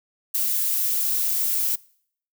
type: noise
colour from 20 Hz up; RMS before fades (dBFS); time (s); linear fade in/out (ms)
violet; -23; 0.34-1.76; 10
effects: noise-tail reverb RT60 0.6 s tail -23 dB re dry